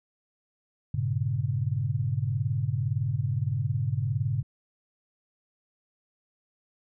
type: tone cluster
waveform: sine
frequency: 100.4 / 118.1 / 139.8 Hz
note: G2 / A#2 / C#3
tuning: +42 / +23 / +15 cents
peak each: -30 / -29 / -29 dBFS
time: 0.94-4.43 s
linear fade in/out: 5 ms
effects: none